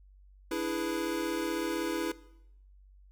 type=chord; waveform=square; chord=E dominant seventh; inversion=third; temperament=equal; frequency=293.7 / 329.6 / 415.3 / 493.9 Hz; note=D4 / E4 / G#4 / B4; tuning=0 / 0 / 0 / 0 cents; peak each=-39 / -34 / -39 / -38 dBFS; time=0.51-2.12 s; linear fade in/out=5 ms; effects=noise-tail reverb RT60 0.8 s tail -19 dB re dry + added 48 Hz sine -54 dBFS peak until 3.11 s